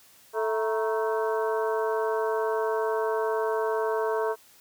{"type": "harmonic tone with a mistuned harmonic", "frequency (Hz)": 220, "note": "A3", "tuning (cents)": 0, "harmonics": [2, 3, 4, 5, 6, 7], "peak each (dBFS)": [-26, -32, -32, -35, -41, -38], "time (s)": [0.33, 4.36], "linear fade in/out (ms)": 50, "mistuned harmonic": 4, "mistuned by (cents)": 110, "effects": ["white hiss -56 dBFS RMS until 4.6 s", "high-pass 60 Hz 12 dB/octave"]}